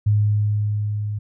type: tone with level ramp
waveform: sine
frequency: 104.7 Hz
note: G#2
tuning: 15 cents sharp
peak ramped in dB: -13 to -23 dBFS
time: 0.06-1.19 s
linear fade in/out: 10 ms
effects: none